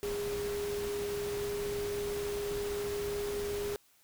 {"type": "tone in noise", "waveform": "sine", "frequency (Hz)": 408.9, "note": "G#4", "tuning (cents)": -27, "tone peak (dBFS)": -33, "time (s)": [0.03, 3.76], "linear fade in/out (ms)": 0, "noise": "pink", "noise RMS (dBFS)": -42, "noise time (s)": [0.03, 3.76], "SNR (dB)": 6, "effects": ["white hiss -66 dBFS RMS until 4.03 s"]}